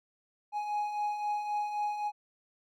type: beating tone pair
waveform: triangle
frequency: 830.6 / 834.4 Hz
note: G#5 / G#5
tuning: 0 / +8 cents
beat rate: 3.8 Hz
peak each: -38 / -29 dBFS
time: 0.52-2.12 s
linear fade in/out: 50 ms
effects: none